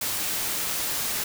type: noise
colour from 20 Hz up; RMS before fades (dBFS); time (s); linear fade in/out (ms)
white; -28; 0.01-1.24; 5
effects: none